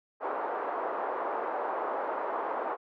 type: band-pass noise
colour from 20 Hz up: white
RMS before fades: -33 dBFS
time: 0.2-2.77 s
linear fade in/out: 50 ms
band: 390 to 1100 Hz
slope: 24 dB/octave
effects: none